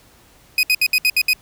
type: tone bursts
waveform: 30% pulse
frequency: 2503 Hz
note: D#7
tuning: 10 cents sharp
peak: -10 dBFS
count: 7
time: 0.58-1.333 s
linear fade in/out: 2 ms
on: 51 ms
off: 66 ms
effects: pink hiss -51 dBFS RMS until 1.41 s